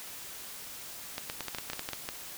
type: clicks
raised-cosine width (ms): 0.2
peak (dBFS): -17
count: 12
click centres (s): 1.181 / 1.299 / 1.407 / 1.483 / 1.548 / 1.585 / 1.7 / 1.733 / 1.794 / 1.889 / 1.933 / 2.089
effects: white hiss -44 dBFS RMS until 2.37 s